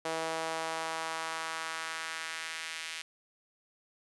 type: tone with high-pass filter sweep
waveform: sawtooth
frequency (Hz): 161.8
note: E3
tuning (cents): -32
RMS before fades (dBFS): -37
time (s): 0.05-3.02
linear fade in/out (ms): 5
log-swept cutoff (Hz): 560 to 2400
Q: 1.4
effects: resampled to 24000 Hz